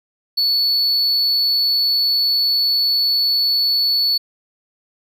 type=tone; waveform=triangle; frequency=4435 Hz; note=C#8; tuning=in tune; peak=-13 dBFS; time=0.37-4.18 s; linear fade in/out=10 ms; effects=9-bit